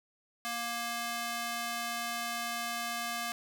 square tone with high-pass filter, 235.5 Hz, A#3, 18 cents sharp, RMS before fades -36 dBFS, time 0.45-3.32 s, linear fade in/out 0 ms, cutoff 860 Hz, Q 0.63, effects none

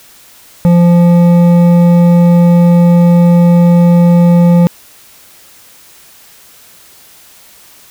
sine tone with hard clipping, 173.2 Hz, F3, 14 cents flat, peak -5 dBFS, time 0.65-4.67 s, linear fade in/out 0 ms, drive 9 dB, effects white hiss -40 dBFS RMS until 7.9 s

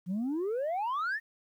sine exponential sweep, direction up, 170 to 1878 Hz, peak -27 dBFS, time 0.06-1.2 s, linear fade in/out 50 ms, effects tanh soft clip ceiling -28 dBFS + 11-bit

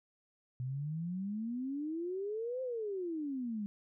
sine exponential two-way sweep, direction up then down, 123.47 to 525 to 199.8 Hz, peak -35 dBFS, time 0.6-3.66 s, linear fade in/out 0 ms, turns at 2.62 s, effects none

